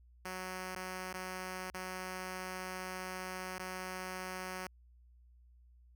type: tone with dropouts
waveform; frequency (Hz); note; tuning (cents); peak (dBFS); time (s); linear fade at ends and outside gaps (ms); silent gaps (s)
5% pulse; 185; F#3; 0; -29; 0.25-4.67; 2; 0.75-0.761 / 1.13-1.141 / 1.702-1.742 / 3.585-3.595
effects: added 60 Hz sine -59 dBFS peak until 5.95 s